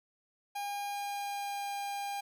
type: tone with pitch glide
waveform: 45% pulse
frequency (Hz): 810 to 804.4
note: G#5 to G5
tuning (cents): -43 to +44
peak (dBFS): -35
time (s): 0.55-2.21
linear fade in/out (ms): 10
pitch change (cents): -13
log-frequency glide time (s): 0.9-1.74
effects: none